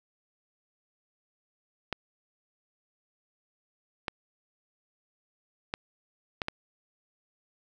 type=clicks; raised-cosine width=0.3 ms; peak=-14 dBFS; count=5; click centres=1.927 / 4.082 / 5.739 / 6.418 / 6.484 s; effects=none